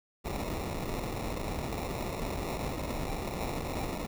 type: noise with sample-and-hold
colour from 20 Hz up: pink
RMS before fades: -35 dBFS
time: 0.24-4.07 s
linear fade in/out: 20 ms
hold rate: 1575 Hz
effects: none